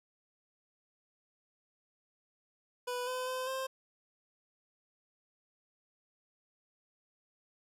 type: tone with pitch steps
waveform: 25% pulse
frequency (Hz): 493.9 / 508 / 513 / 527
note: B4 / B4 / C5 / C5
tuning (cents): 0 / +49 / -34 / +12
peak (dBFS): -31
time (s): 2.87-3.67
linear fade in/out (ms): 10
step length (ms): 200
effects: resampled to 32000 Hz + 11-bit